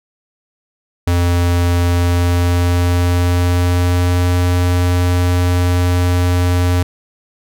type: tone with pitch glide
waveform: square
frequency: 87.31 to 88.94 Hz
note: F2 to F2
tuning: 0 to +32 cents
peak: -12 dBFS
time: 1.07-6.83 s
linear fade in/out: 5 ms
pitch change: +32 cents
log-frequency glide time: 1.83-4.29 s
effects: none